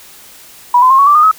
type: tone with pitch steps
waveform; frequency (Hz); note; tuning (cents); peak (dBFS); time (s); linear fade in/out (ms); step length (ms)
sine; 976 / 1021 / 1068 / 1117.3 / 1168.7 / 1222.6 / 1278.9; B5 / C6 / C6 / C#6 / D6 / D#6 / D#6; -21 / -43 / +35 / +13 / -9 / -31 / +47; -4; 0.74-1.314; 5; 82
effects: white hiss -38 dBFS RMS until 1.38 s